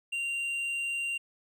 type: tone with hard clipping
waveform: triangle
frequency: 2772 Hz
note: F7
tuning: 14 cents flat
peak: -31 dBFS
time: 0.12-1.18 s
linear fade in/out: 10 ms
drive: 8 dB
effects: none